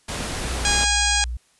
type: noise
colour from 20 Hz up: pink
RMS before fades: -28 dBFS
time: 0.08-0.85 s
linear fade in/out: 10 ms
type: tone with pitch glide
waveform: sine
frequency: 60.7 to 59.69 Hz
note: B1 to A#1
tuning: -29 to +42 cents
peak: -25 dBFS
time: 0.44-1.37 s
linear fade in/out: 5 ms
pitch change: -29 cents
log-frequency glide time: 0.74-0.94 s
type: harmonic tone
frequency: 821 Hz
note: G#5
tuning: 20 cents flat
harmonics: 1 / 2 / 3 / 4 / 5 / 6 / 7 / 8 / 9 / 10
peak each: -27 / -25 / -27 / -26 / -29 / -27 / -30 / -26 / -30 / -29 dBFS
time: 0.65-1.24 s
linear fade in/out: 0 ms
effects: white hiss -60 dBFS RMS until 1.59 s + resampled to 24000 Hz